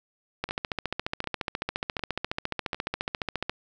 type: two click trains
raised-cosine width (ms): 0.3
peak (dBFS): -21 / -12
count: 4 / 45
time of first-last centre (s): 0.49-2.746 / 0.44-3.496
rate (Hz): 1.33 / 14.4
effects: none